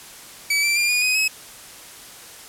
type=tone with pitch steps; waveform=sawtooth; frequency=2290 / 2342 / 2396 / 2450 / 2506 / 2563 Hz; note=D7 / D7 / D7 / D#7 / D#7 / E7; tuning=-44 / -5 / +34 / -27 / +12 / -49 cents; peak=-14 dBFS; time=0.5-1.28 s; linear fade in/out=5 ms; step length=130 ms; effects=white hiss -41 dBFS RMS until 2.48 s + low-pass 12000 Hz 12 dB/octave